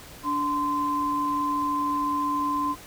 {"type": "tone pair together", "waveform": "sine", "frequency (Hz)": [290.8, 1034], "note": ["D4", "C6"], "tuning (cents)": [-17, -21], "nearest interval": "octave + minor seventh", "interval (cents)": 2196, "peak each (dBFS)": [-29, -24], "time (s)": [0.23, 2.76], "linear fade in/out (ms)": 50, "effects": ["pink hiss -45 dBFS RMS until 2.86 s"]}